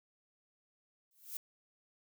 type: noise with exponential growth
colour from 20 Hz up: violet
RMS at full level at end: -38 dBFS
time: 1.11-1.37 s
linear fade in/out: 1 ms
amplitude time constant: 56 ms
effects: none